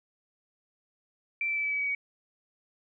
sine tone with pitch steps, 2343 / 2328 / 2313 / 2299 / 2284 / 2270 / 2255 Hz, D7 / D7 / D7 / D7 / D7 / C#7 / C#7, -5 / -16 / -27 / -37 / -49 / +41 / +29 cents, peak -27 dBFS, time 1.41-1.949 s, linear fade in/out 2 ms, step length 77 ms, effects none

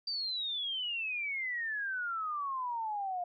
sine exponential sweep, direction down, 4699 to 698.5 Hz, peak -33 dBFS, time 0.07-3.24 s, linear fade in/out 5 ms, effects none

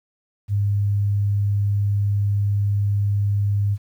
sine tone, 101.5 Hz, G#2, 39 cents flat, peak -17 dBFS, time 0.48-3.78 s, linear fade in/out 50 ms, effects 9-bit

